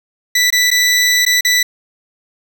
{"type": "tone with dropouts", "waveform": "20% pulse", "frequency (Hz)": 1975.5, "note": "B6", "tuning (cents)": 0, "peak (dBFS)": -5, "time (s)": [0.35, 1.63], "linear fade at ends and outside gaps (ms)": 5, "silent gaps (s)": [[0.504, 0.525], [0.705, 0.713], [1.252, 1.263], [1.409, 1.448]], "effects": []}